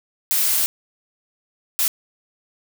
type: noise bursts at uneven times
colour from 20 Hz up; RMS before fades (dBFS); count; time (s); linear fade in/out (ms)
blue; -19; 2; 0.31-0.66 / 1.79-1.88; 0
effects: none